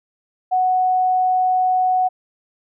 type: tone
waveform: sine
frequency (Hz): 740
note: F#5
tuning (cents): 0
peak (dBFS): -14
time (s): 0.51-2.09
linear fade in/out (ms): 20
effects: none